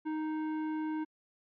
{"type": "tone with tanh clipping", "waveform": "sine", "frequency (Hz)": 311.1, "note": "D#4", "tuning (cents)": 0, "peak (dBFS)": -34, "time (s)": [0.05, 1.05], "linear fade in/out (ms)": 20, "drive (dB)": 16, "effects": ["low-pass 2000 Hz 12 dB/octave", "MP3 48 kbps"]}